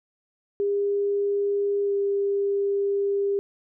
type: tone with pitch glide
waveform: sine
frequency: 403.6 to 399.9 Hz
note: G#4 to G4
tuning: -49 to +35 cents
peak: -21 dBFS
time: 0.6-3.39 s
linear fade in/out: 0 ms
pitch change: -16 cents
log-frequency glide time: 1.84-1.93 s
effects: none